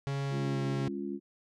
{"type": "tone with pitch glide", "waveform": "45% pulse", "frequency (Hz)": [138.59, 135.58], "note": ["C#3", "C#3"], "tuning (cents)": [0, -38], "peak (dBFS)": -31, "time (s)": [0.07, 0.88], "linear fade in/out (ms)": 0, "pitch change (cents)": -38, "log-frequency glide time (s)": [0.25, 0.62]}
{"type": "chord", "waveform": "sine", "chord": "Db major", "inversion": "second", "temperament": "equal with one note detuned", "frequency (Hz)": [204, 277.2, 349.2], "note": ["Ab3", "Db4", "F4"], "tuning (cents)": [-31, 0, 0], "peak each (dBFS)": -38, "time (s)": [0.3, 1.2], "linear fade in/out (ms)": 50}
{"effects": ["low-pass 6000 Hz 12 dB/octave"]}